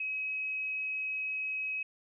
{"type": "tone", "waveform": "sine", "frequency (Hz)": 2549, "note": "D#7", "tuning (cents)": 41, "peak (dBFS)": -32, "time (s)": [0, 1.83], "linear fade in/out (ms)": 5, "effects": []}